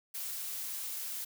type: noise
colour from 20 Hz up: blue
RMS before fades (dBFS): -39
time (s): 0.14-1.25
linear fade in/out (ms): 10
effects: none